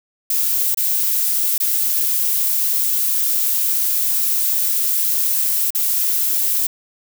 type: noise with dropouts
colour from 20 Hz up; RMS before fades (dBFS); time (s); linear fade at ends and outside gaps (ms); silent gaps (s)
violet; -18; 0.3-6.67; 5; 0.746-0.772 / 1.58-1.601 / 5.705-5.748
effects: none